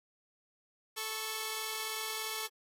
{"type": "tone pair together", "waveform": "5% pulse", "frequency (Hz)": [438.1, 1104], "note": ["A4", "C#6"], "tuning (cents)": [-7, -7], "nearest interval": "octave + major third", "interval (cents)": 1600, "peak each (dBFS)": -27, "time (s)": [0.96, 2.48], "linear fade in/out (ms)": 20, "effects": ["AAC 48 kbps"]}